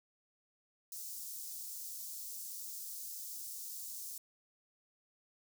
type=high-pass noise; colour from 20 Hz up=white; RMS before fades=-45 dBFS; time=0.92-4.18 s; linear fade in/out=2 ms; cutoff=5300 Hz; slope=24 dB/octave; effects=none